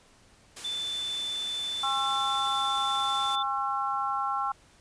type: noise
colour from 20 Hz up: white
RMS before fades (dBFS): -41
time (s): 0.56-3.36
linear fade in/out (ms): 10
type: tone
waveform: sine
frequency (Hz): 3520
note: A7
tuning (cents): 0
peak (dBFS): -30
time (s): 0.64-3.43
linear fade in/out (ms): 10
type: harmonic tone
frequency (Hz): 270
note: C#4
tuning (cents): -45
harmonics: 3 / 4 / 5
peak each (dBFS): -31 / -31 / -31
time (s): 1.83-4.52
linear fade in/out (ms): 5
effects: pink hiss -59 dBFS RMS until 4.8 s + resampled to 22050 Hz